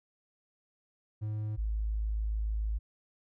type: tone pair in turn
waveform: triangle / sine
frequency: 107 / 53.5 Hz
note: A2 / A1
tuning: -48 / -48 cents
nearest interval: octave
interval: 1200 cents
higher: first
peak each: -30 / -29 dBFS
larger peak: second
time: 1.21-1.57 / 1.57-2.79 s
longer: second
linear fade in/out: 20 ms
effects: none